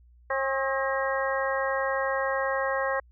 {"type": "harmonic tone with a mistuned harmonic", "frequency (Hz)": 269.2, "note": "C4", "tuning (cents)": 49, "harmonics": [2, 3, 4, 5, 6, 7], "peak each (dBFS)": [-28, -34, -31, -38, -34, -33], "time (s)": [0.3, 3], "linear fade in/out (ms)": 5, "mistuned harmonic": 5, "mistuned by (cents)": -71, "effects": ["added 60 Hz sine -53 dBFS peak until 3.11 s"]}